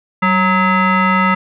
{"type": "tone with frequency modulation", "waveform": "sine", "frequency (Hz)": 547, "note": "C#5", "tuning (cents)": -23, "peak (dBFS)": -10, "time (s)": [0.22, 1.35], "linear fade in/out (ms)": 10, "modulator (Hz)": 737, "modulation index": 2.1, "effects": []}